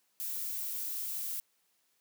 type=noise; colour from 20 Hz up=violet; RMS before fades=-37 dBFS; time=0.2-1.4 s; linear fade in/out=0 ms; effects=white hiss -74 dBFS RMS until 2 s + high-pass 150 Hz 12 dB/octave